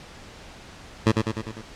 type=tone with echo; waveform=15% pulse; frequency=110 Hz; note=A2; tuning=in tune; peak=-9 dBFS; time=1.06-1.12 s; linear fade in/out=10 ms; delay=100 ms; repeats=5; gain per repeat=-4 dB; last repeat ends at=1.62 s; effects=pink hiss -44 dBFS RMS until 1.75 s + low-pass 6000 Hz 12 dB/octave